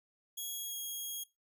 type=tone with pitch glide; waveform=5% pulse; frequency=3322 to 3284 Hz; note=G#7 to G#7; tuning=0 to -20 cents; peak=-31 dBFS; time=0.37-1.24 s; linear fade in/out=10 ms; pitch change=-20 cents; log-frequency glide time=0.55-0.78 s; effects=noise-tail reverb RT60 0.2 s tail -19 dB re dry